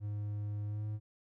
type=tone with pitch glide; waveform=triangle; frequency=103.83 to 106.26 Hz; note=G#2 to G#2; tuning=0 to +40 cents; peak=-33 dBFS; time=0-1 s; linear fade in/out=50 ms; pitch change=+40 cents; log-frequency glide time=0.66-0.85 s; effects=none